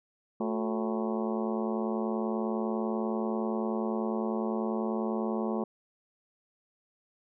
harmonic tone with a mistuned harmonic, 110.2 Hz, A2, 3 cents sharp, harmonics 2 / 3 / 4 / 5 / 6 / 7 / 8 / 9 / 10, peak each -31 / -35 / -37 / -39 / -41 / -42 / -43 / -44 / -45 dBFS, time 0.4-5.64 s, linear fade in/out 5 ms, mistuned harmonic 3, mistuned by +150 cents, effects none

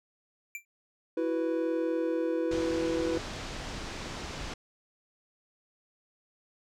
square tone with exponential decay, 2353 Hz, D7, 3 cents sharp, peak -33 dBFS, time 0.55-0.65 s, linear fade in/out 1 ms, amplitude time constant 20 ms
triangle chord, E suspended second, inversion none, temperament equal, 329.6 / 370 / 493.9 Hz, E4 / F#4 / B4, 0 / 0 / 0 cents, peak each -28 / -34 / -29 dBFS, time 1.17-3.18 s, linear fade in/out 5 ms
pink low-pass noise, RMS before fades -39 dBFS, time 2.51-4.54 s, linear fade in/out 5 ms, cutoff 6600 Hz, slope 24 dB/octave
effects none

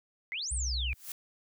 sine exponential two-way sweep, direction up then down, 1975.5 to 9397 to 2320 Hz, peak -33 dBFS, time 0.32-0.93 s, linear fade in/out 0 ms, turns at 0.53 s
sine tone, 63.4 Hz, B1, 46 cents sharp, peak -31 dBFS, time 0.51-0.94 s, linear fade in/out 10 ms
blue noise with exponential growth, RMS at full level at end -36 dBFS, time 0.88-1.12 s, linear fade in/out 2 ms, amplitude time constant 51 ms
effects none

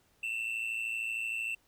triangle tone with amplitude modulation, 2683 Hz, E7, 30 cents sharp, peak -28 dBFS, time 0.23-1.55 s, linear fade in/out 5 ms, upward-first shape sine, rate 113 Hz, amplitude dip 65%, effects pink hiss -69 dBFS RMS until 1.67 s

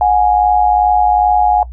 sine tone pair together, 728.1 / 830.6 Hz, F#5 / G#5, -28 / 0 cents, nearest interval major second, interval 228 cents, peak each -11 dBFS, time 0.01-1.63 s, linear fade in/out 2 ms, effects noise-tail reverb RT60 0.1 s tail -19 dB re dry + added 60 Hz sine -26 dBFS peak until 1.72 s

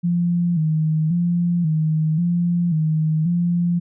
sine tone with vibrato, 164.81 Hz, E3, in tune, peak -16 dBFS, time 0.03-3.8 s, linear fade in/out 20 ms, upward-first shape square, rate 0.93 Hz, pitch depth 88 cents each way, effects none

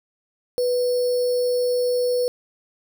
sine tone with sample-and-hold, 493.9 Hz, B4, in tune, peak -18 dBFS, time 0.58-2.28 s, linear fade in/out 0 ms, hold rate 4900 Hz, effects none

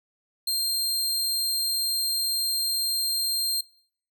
sawtooth tone, 4186 Hz, C8, in tune, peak -21 dBFS, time 0.47-3.61 s, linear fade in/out 5 ms, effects noise-tail reverb RT60 0.6 s tail -23 dB re dry

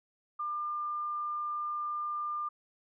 sine tone, 1199 Hz, D6, 36 cents sharp, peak -32 dBFS, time 0.39-2.49 s, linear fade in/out 10 ms, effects none

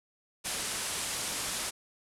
white low-pass noise, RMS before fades -35 dBFS, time 0.44-1.71 s, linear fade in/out 20 ms, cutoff 11000 Hz, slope 48 dB/octave, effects none

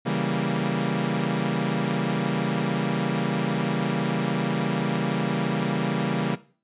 sawtooth chord, C# diminished seventh, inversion none, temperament equal, 138.59 / 164.81 / 196 / 233.1 Hz, C#3 / E3 / G3 / Bb3, 0 / 0 / 0 / 0 cents, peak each -25 dBFS, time 0.05-6.36 s, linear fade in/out 20 ms, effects noise-tail reverb RT60 0.4 s tail -17 dB re dry + resampled to 8000 Hz

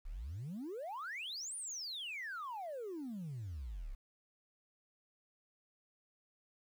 sine exponential two-way sweep, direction up then down, 30.4 to 9650 to 30.4 Hz, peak -39 dBFS, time 0.05-3.95 s, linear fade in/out 10 ms, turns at 1.56 s, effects tanh soft clip ceiling -39 dBFS + 11-bit

